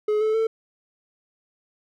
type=tone with pitch steps; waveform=triangle; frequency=423.7 / 434.9 / 446.3 Hz; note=G#4 / A4 / A4; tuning=+35 / -20 / +25 cents; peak=-17 dBFS; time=0.08-0.47 s; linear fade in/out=5 ms; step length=130 ms; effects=none